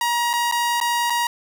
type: tone with dropouts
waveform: sawtooth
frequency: 950 Hz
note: A#5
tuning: 33 cents sharp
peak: -15 dBFS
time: 0.01-1.27 s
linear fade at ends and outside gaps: 2 ms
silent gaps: 0.332-0.336 / 0.514-0.522 / 0.802-0.812 / 1.099-1.103 s
effects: none